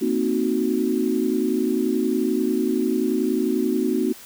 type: chord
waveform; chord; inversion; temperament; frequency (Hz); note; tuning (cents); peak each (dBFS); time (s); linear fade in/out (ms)
sine; C half-diminished seventh; third; equal with one note detuned; 230.4 / 261.6 / 311.1 / 370; Bb3 / C4 / Eb4 / Gb4; -20 / 0 / 0 / 0; -25 / -24 / -25 / -24; 0.01-4.13; 10
effects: white hiss -43 dBFS RMS until 4.25 s